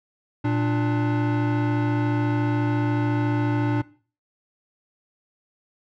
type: tone pair together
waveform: square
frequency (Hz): 116.54 / 295.5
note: A#2 / D4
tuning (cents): 0 / +11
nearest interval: octave + major third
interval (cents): 1611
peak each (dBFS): -24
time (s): 0.44-3.82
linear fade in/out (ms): 10
effects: noise-tail reverb RT60 0.4 s tail -19 dB re dry + low-pass 2000 Hz 12 dB/octave